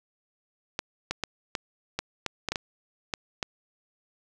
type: clicks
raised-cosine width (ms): 0.2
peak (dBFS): -11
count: 11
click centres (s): 0.791 / 1.11 / 1.237 / 1.552 / 1.99 / 2.263 / 2.487 / 2.52 / 2.558 / 3.138 / 3.428
effects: none